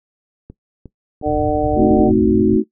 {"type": "click train", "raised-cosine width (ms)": 3, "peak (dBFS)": -22, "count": 5, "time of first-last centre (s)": [0.5, 1.929], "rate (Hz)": 2.8}
{"type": "harmonic tone", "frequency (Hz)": 150, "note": "D3", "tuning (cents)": 37, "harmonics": [2, 3, 4, 5], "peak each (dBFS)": [-20, -20, -20, -20], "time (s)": [1.22, 2.12], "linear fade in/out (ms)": 50}
{"type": "low-pass noise", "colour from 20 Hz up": "white", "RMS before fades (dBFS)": -25, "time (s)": [1.26, 2.57], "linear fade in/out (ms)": 2, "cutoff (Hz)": 130, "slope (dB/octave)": 96}
{"type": "chord", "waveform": "sine", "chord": "A diminished seventh", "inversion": "none", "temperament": "equal", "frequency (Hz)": [220, 261.6, 311.1, 370], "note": ["A3", "C4", "Eb4", "Gb4"], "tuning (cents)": [0, 0, 0, 0], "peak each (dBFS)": [-15, -20, -16, -15], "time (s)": [1.75, 2.64], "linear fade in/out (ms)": 50}
{"effects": ["noise-tail reverb RT60 0.1 s tail -18 dB re dry"]}